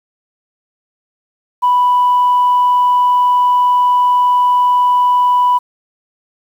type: tone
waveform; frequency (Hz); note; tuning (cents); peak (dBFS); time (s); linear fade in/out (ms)
sine; 987.8; B5; 0; -7; 1.62-5.59; 20
effects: tanh soft clip ceiling -5 dBFS + 7-bit